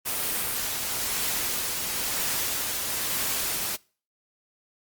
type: noise with tremolo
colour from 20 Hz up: white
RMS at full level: -27 dBFS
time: 0.05-3.77 s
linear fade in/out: 20 ms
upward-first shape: triangle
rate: 1 Hz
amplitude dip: 30%
effects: noise-tail reverb RT60 0.4 s tail -24 dB re dry + Opus 32 kbps